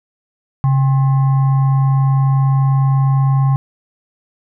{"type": "tone with frequency modulation", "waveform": "sine", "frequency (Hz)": 135.8, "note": "C#3", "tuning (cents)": -35, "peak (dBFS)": -10, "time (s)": [0.64, 3.56], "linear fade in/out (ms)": 0, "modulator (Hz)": 931, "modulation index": 0.28, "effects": []}